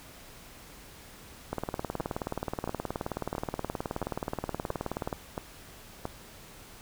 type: two click trains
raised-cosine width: 1 ms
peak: -18 / -17 dBFS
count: 7 / 69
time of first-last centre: 2-6.054 / 1.53-5.128 s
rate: 1.48 / 18.9 Hz
effects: pink hiss -50 dBFS RMS until 6.81 s